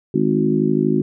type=harmonic tone with a mistuned harmonic; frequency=52.2 Hz; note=G#1; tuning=10 cents sharp; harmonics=3 / 4 / 5 / 6 / 7; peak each=-22 / -21 / -20 / -22 / -20 dBFS; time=0.14-1.02 s; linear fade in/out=5 ms; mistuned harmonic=3; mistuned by=-17 cents; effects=none